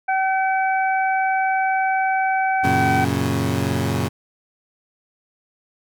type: harmonic tone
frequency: 764 Hz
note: G5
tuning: 45 cents flat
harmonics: 1 / 2 / 3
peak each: -18 / -24 / -28 dBFS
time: 0.08-3.05 s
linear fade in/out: 10 ms
type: chord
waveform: 20% pulse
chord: F# major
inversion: none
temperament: equal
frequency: 92.5 / 116.54 / 138.59 Hz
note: F#2 / A#2 / C#3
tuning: 0 / 0 / 0 cents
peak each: -19 dBFS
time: 2.63-4.09 s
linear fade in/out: 20 ms
effects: none